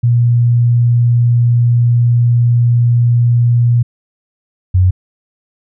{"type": "tone pair in turn", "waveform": "sine", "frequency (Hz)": [119.6, 91.93], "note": ["A#2", "F#2"], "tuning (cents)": [45, -11], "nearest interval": "perfect fourth", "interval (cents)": 456, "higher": "first", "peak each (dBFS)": [-7, -6], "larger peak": "second", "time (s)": [[0.03, 3.83], [4.74, 4.91]], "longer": "first", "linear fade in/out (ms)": 10, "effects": []}